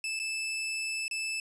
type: tone with dropouts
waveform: sawtooth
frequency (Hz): 2629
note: E7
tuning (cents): -5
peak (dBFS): -28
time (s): 0.04-1.4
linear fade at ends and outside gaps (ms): 2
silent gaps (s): 0.192-0.198 / 1.081-1.111
effects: resampled to 24000 Hz